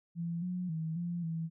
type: tone with pitch steps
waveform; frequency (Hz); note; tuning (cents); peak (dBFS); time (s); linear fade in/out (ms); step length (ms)
sine; 169.1 / 180.4 / 160.4 / 172.9 / 163.5; E3 / F#3 / E3 / F3 / E3; +44 / -44 / -47 / -17 / -14; -33; 0.15-1.5; 50; 270
effects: none